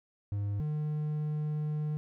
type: tone pair in turn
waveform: triangle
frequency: 101.7 / 151.41 Hz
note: G#2 / D#3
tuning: -36 / -47 cents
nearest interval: perfect fifth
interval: 689 cents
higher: second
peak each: -28 dBFS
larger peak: neither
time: 0.32-0.6 / 0.6-1.97 s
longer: second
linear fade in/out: 0 ms
effects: none